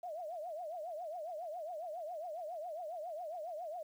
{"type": "tone with vibrato", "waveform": "sine", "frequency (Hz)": 660, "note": "E5", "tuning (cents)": 2, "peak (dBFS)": -40, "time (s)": [0.03, 3.83], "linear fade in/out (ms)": 5, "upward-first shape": "triangle", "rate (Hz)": 7.3, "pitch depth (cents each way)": 210, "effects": ["11-bit"]}